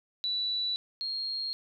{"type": "tone pair in turn", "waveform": "sine", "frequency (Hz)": [3951, 4247], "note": ["B7", "C8"], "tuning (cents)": [0, 25], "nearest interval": "minor second", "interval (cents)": 125, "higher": "second", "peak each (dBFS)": [-28, -31], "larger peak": "first", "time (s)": [[0.24, 0.76], [1.01, 1.53]], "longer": "neither", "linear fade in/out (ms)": 0, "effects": []}